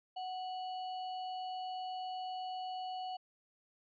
sine tone with sample-and-hold, 742 Hz, F#5, 5 cents sharp, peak -38 dBFS, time 0.16-3.17 s, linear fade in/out 10 ms, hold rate 3675 Hz, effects resampled to 11025 Hz

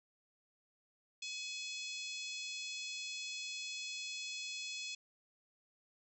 harmonic tone, 849 Hz, G#5, 38 cents sharp, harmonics 3 / 4 / 5 / 6 / 7 / 8 / 9, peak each -45 / -47 / -49 / -51 / -52 / -53 / -54 dBFS, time 1.22-4.95 s, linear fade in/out 5 ms, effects none

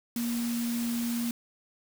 sine tone in noise, 235.7 Hz, A#3, 19 cents sharp, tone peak -28 dBFS, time 0.16-1.31 s, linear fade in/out 2 ms, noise white, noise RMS -39 dBFS, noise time 0.16-1.31 s, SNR +8 dB, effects none

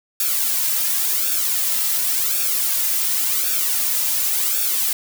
blue noise with flanger, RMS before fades -20 dBFS, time 0.2-4.93 s, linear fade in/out 2 ms, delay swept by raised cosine 0.98 to 2.78 ms, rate 0.91 Hz, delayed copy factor -0.75, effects none

